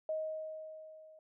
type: tone with level ramp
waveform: sine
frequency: 628 Hz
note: D#5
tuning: 16 cents sharp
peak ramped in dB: -32 to -55 dBFS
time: 0.09-1.19 s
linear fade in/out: 2 ms
effects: none